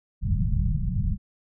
pink low-pass noise, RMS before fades -24 dBFS, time 0.21-1.18 s, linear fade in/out 50 ms, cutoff 200 Hz, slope 96 dB/octave, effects none

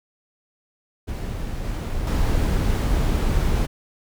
brown noise with level steps, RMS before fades -28 / -26 / -20 dBFS, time 1.07-3.67 s, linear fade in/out 20 ms, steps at 1.64 / 2.07 s, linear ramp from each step 2 ms, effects none

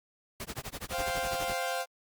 pink noise with tremolo, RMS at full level -37 dBFS, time 0.4-1.55 s, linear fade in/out 0 ms, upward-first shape sine, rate 12 Hz, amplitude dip 100%
sawtooth chord, C suspended fourth, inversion none, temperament equal, 523.3 / 698.5 / 784 Hz, C5 / F5 / G5, 0 / 0 / 0 cents, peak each -31 / -30 / -34 dBFS, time 0.9-1.86 s, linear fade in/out 50 ms
effects Opus 48 kbps

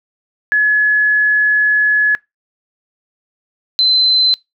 sine tone pair in turn, 1700 / 4062 Hz, G#6 / B7, +40 / +48 cents, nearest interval octave + minor third, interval 1508 cents, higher second, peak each -9 dBFS, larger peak neither, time 0.52-2.15 / 3.79-4.34 s, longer first, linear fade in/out 0 ms, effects noise-tail reverb RT60 0.2 s tail -24 dB re dry

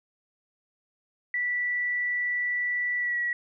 sine tone with pitch glide, 1962 to 1928.3 Hz, B6 to B6, -12 to -42 cents, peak -25 dBFS, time 1.34-3.33 s, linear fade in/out 2 ms, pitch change -30 cents, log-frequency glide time 2.98-3.17 s, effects none

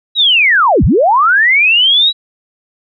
sine linear two-way sweep, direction down then up, 3934 to 38.89 to 3934 Hz, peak -6 dBFS, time 0.15-2.13 s, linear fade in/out 50 ms, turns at 0.84 s, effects none

